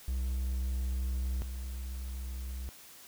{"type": "tone pair in turn", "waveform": "triangle", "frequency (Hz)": [63.6, 63.6], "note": ["C2", "C2"], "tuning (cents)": [-48, -48], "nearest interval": "unison", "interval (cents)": 0, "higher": "neither", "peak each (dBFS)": [-28, -34], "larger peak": "first", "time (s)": [[0.08, 1.42], [1.42, 2.69]], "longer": "first", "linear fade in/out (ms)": 0, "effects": ["white hiss -53 dBFS RMS until 3.07 s"]}